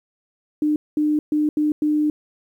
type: tone bursts at uneven times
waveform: sine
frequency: 301.3 Hz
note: D4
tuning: 44 cents sharp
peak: -16 dBFS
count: 5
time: 0.62-0.76 / 0.97-1.19 / 1.32-1.49 / 1.57-1.72 / 1.82-2.1 s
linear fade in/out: 2 ms
effects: 9-bit